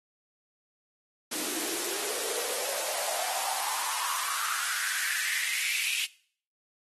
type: noise with high-pass filter sweep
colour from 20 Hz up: white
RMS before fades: -31 dBFS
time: 1.31-6.06 s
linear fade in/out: 10 ms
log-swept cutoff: 280 to 2700 Hz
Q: 5.8
effects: noise-tail reverb RT60 0.5 s tail -20 dB re dry + AAC 32 kbps